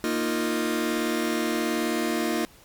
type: chord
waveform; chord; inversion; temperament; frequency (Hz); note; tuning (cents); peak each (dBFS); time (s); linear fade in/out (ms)
sawtooth; Bb suspended fourth; none; just; 233.1 / 310.8 / 349.6; Bb3 / Eb4 / F4; 0 / -2 / +2; -24; 0.04-2.45; 0
effects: pink hiss -53 dBFS RMS until 2.64 s + MP3 96 kbps